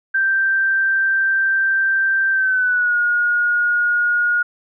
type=tone with pitch glide; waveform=sine; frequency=1568 to 1437.9 Hz; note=G6 to F#6; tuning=0 to -50 cents; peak=-14 dBFS; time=0.14-4.43 s; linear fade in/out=10 ms; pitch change=-150 cents; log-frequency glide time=2.31-2.97 s; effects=none

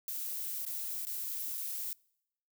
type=noise with dropouts; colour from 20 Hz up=violet; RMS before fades=-38 dBFS; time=0.08-1.93 s; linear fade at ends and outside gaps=0 ms; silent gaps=0.651-0.665 / 1.051-1.069 / 1.573-1.577 s; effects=noise-tail reverb RT60 0.8 s tail -26 dB re dry

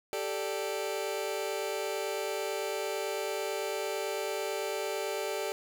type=chord; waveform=sawtooth; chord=G suspended second; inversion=none; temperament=just; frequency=392 / 441 / 588 Hz; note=G4 / A4 / D5; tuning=0 / +4 / +2 cents; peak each=-32 dBFS; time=0.13-5.52 s; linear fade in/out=0 ms; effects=none

